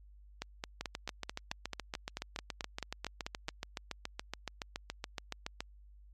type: two click trains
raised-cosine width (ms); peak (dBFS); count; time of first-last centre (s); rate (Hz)
0.2; -20 / -20; 15 / 35; 0.42-3.483 / 0.81-5.605; 4.57 / 7.09
effects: added 50 Hz sine -54 dBFS peak until 6.13 s + MP3 64 kbps